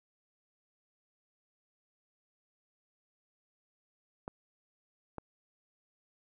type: clicks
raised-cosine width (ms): 1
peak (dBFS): -25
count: 2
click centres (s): 4.279 / 5.183
effects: none